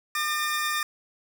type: tone pair together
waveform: sawtooth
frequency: 1206 / 1813.4 Hz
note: D6 / A#6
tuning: +46 / -48 cents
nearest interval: perfect fifth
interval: 706 cents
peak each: -24 / -25 dBFS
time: 0.15-0.83 s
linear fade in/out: 2 ms
effects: none